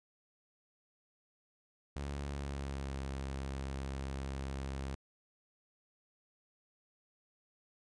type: tone with pitch glide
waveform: sawtooth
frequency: 70.5 to 67.59 Hz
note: C#2 to C#2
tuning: +30 to -43 cents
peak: -34 dBFS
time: 1.96-4.95 s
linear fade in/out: 0 ms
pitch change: -73 cents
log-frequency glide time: 2.27-3 s
effects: resampled to 22050 Hz